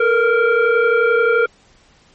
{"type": "tone with frequency modulation", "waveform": "sine", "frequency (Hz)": 476.7, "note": "A#4", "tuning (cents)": 39, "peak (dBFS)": -11, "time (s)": [0, 1.46], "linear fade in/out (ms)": 5, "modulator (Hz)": 922, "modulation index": 1.3, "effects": ["pink hiss -52 dBFS RMS until 2.14 s", "MP3 32 kbps"]}